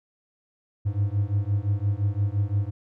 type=beating tone pair; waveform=triangle; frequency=98.7 / 104.5 Hz; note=G2 / G#2; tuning=+12 / +11 cents; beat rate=5.8 Hz; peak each=-23 dBFS; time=0.85-2.71 s; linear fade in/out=20 ms; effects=none